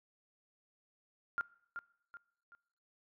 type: tone with echo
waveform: sine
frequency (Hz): 1400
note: F6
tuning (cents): +4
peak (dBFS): -31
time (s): 1.38-1.41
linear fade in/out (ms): 0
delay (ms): 380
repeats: 3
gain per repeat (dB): -8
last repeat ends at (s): 2.55
effects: noise-tail reverb RT60 0.7 s tail -22 dB re dry